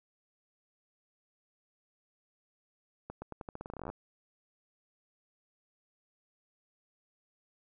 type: accelerating click train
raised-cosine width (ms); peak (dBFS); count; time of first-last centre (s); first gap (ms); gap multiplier
1; -27; 19; 3.1-3.9; 120; 0.86
effects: none